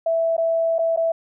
sine tone with dropouts, 659.3 Hz, E5, in tune, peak -17 dBFS, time 0.06-1.12 s, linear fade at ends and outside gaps 5 ms, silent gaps 0.367-0.379 / 0.784-0.79 / 0.963-0.972 s, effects none

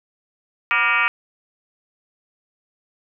sine tone with frequency modulation, 1853 Hz, A#6, 11 cents flat, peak -15 dBFS, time 0.71-1.08 s, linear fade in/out 0 ms, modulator 222 Hz, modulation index 3.6, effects none

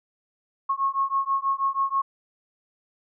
sine beating tone pair, 1088 / 1094.2 Hz, C#6 / C#6, -33 / -23 cents, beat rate 6.2 Hz, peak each -25 dBFS, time 0.69-2.02 s, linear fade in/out 10 ms, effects none

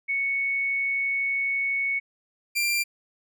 sine / sawtooth tone pair in turn, 2217 / 2374 Hz, C#7 / D7, 0 / +18 cents, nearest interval minor second, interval 118 cents, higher second, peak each -23 / -19 dBFS, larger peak second, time 0.08-2 / 2.55-2.84 s, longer first, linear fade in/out 20 ms, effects none

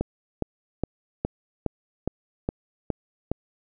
click train, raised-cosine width 2 ms, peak -11 dBFS, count 9, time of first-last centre 0.01-3.316 s, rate 2.42 Hz, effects none

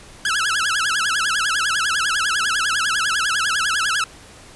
sawtooth tone with vibrato, 1480 Hz, F#6, in tune, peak -14 dBFS, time 0.25-4.04 s, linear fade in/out 2 ms, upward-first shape sine, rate 10 Hz, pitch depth 240 cents each way, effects pink hiss -43 dBFS RMS until 4.55 s + resampled to 24000 Hz

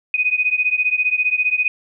sine beating tone pair, 2489 / 2504 Hz, D#7 / D#7, 0 / +10 cents, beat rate 15 Hz, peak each -18 / -19 dBFS, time 0.14-1.68 s, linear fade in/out 2 ms, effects none

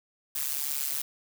blue noise with amplitude modulation, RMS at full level -27 dBFS, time 0.35-1.02 s, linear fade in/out 5 ms, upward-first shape sine, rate 142 Hz, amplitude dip 100%, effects none

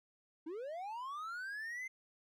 triangle linear sweep, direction up, 296.7 to 2093 Hz, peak -39 dBFS, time 0.46-1.88 s, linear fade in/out 10 ms, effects none

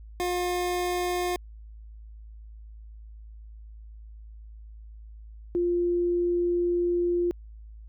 25% pulse / sine tone pair in turn, 356.7 / 349.2 Hz, F4 / F4, +37 / 0 cents, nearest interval unison, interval 37 cents, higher first, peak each -22 dBFS, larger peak neither, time 0.2-1.36 / 5.55-7.31 s, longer second, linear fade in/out 0 ms, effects added 54 Hz sine -42 dBFS peak until 7.88 s

